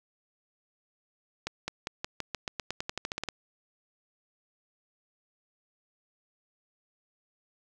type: accelerating click train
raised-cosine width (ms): 0.2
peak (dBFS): -15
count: 17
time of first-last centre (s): 1.47-3.287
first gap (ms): 210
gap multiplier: 0.91
effects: none